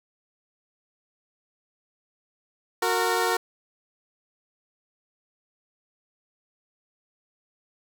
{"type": "tone pair together", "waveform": "15% pulse", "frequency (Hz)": [366, 459.9], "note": ["F#4", "A#4"], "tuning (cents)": [-19, -23], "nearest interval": "major third", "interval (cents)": 396, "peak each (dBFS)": [-19, -18], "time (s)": [2.82, 3.37], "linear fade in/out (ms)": 5, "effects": []}